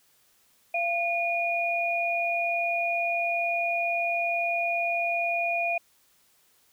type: tone pair together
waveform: sine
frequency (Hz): 686.1 / 2445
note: F5 / D#7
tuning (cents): -31 / -31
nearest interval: octave + minor seventh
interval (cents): 2200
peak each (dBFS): -27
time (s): 0.74-5.78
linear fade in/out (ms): 5
effects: white hiss -64 dBFS RMS until 6.72 s